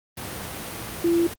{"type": "tone in noise", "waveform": "sine", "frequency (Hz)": 339.2, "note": "E4", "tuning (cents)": 50, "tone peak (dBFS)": -17, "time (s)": [1.04, 1.27], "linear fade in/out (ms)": 5, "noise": "pink", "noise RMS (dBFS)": -33, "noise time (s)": [0.17, 1.34], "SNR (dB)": 13, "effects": ["high-pass 80 Hz 12 dB/octave", "Opus 32 kbps"]}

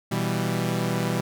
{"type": "chord", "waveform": "sawtooth", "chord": "E minor", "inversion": "second", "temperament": "equal", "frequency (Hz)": [123.47, 164.81, 196], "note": ["B2", "E3", "G3"], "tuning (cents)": [0, 0, 0], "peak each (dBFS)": -24, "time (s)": [0.11, 1.21], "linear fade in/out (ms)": 10, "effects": []}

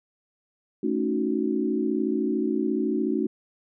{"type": "chord", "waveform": "sine", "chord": "D# half-diminished seventh", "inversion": "second", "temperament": "equal", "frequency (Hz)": [220, 277.2, 311.1, 370], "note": ["A3", "C#4", "D#4", "F#4"], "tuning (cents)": [0, 0, 0, 0], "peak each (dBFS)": -28, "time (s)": [0.83, 3.27], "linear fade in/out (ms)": 5, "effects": []}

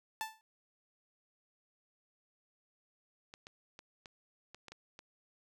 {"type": "tone with exponential decay", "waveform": "sawtooth", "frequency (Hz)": 880, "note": "A5", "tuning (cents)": 0, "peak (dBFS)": -29, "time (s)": [0.21, 0.41], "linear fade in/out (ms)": 0, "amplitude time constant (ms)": 43}
{"type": "clicks", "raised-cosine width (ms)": 0.2, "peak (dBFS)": -32, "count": 8, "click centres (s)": [3.339, 3.469, 3.791, 4.058, 4.546, 4.683, 4.72, 4.991]}
{"effects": []}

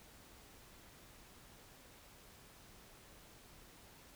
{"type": "silence", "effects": ["pink hiss -60 dBFS RMS until 4.15 s"]}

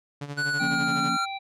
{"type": "tone with tremolo", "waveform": "sawtooth", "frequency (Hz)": 143.7, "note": "D3", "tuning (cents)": -37, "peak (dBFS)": -27, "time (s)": [0.21, 1.1], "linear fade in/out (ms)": 5, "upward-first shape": "sine", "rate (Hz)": 12, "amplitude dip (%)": 70}
{"type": "tone with pitch glide", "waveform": "square", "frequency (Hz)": [1480, 1372.9], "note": ["F#6", "F6"], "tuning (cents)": [0, -30], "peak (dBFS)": -25, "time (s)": [0.37, 1.26], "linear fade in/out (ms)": 20, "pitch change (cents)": -130, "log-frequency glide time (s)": [0.5, 1]}
{"type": "harmonic tone", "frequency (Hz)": 782, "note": "G5", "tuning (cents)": -4, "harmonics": [1, 3, 5], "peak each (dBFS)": [-32, -37, -39], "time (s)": [0.59, 1.39], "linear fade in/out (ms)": 20}
{"type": "chord", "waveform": "sine", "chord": "Bb minor", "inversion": "second", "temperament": "equal", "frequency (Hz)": [174.61, 233.1, 277.2], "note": ["F3", "Bb3", "Db4"], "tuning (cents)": [0, 0, 0], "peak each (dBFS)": [-33, -32, -32], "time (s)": [0.6, 1.17], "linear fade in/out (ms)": 10}
{"effects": ["low-pass 7000 Hz 12 dB/octave"]}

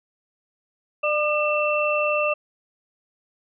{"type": "tone cluster", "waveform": "sine", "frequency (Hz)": [598, 1204, 2682], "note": ["D5", "D6", "E7"], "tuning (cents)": [31, 43, 29], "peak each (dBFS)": [-22, -26, -24], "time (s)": [1.03, 2.34], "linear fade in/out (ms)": 10, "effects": []}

